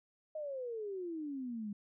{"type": "exponential sweep", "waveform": "sine", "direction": "down", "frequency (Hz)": [632, 200], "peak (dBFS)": -38, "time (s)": [0.35, 1.73], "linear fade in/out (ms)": 5, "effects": []}